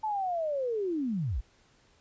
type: linear sweep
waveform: sine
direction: down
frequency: 884 to 38.89 Hz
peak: -28 dBFS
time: 0.03-1.41 s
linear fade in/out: 10 ms
effects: pink hiss -64 dBFS RMS until 2 s + resampled to 16000 Hz